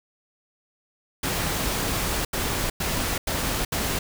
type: noise bursts at uneven times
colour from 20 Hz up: pink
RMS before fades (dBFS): -26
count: 5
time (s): 1.23-2.25 / 2.33-2.7 / 2.8-3.18 / 3.27-3.65 / 3.72-3.99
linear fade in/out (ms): 5
effects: none